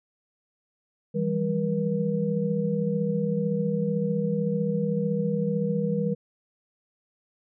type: tone cluster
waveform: sine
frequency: 163.2 / 177 / 198.9 / 479.1 Hz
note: E3 / F3 / G3 / A#4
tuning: -17 / +23 / +25 / +47 cents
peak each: -28 / -36 / -27 / -28 dBFS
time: 1.14-6.15 s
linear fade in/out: 20 ms
effects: none